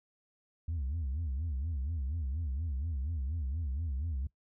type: tone with vibrato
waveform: sine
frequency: 73.8 Hz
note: D2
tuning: 9 cents sharp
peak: -30 dBFS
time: 0.68-4.27 s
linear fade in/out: 5 ms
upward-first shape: sine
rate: 4.2 Hz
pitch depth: 250 cents each way
effects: noise-tail reverb RT60 0.1 s tail -21 dB re dry + tanh soft clip ceiling -30 dBFS